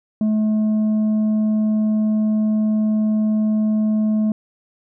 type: tone with tanh clipping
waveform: sine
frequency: 215.2 Hz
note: A3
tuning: 38 cents flat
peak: -16 dBFS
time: 0.21-4.32 s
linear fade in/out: 2 ms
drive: 4 dB
effects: none